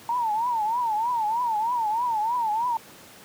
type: tone with vibrato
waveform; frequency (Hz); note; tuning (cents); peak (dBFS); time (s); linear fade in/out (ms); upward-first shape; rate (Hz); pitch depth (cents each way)
sine; 912; A#5; -38; -22; 0.09-2.77; 2; triangle; 3.2; 170
effects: pink hiss -47 dBFS RMS until 3.24 s + high-pass 150 Hz 12 dB/octave